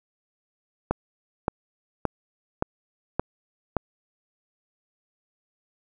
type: click train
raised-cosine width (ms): 1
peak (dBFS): -8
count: 6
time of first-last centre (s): 0.91-3.767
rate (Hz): 1.75
effects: none